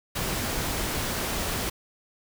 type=noise; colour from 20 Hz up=pink; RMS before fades=-29 dBFS; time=0.15-1.7 s; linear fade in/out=10 ms; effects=none